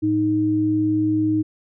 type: tone pair together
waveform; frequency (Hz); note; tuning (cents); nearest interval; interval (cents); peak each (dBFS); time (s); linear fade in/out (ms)
sine; 109.81 / 311.1; A2 / D#4; -3 / 0; octave + tritone; 1803; -26 / -17; 0.02-1.43; 20
effects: none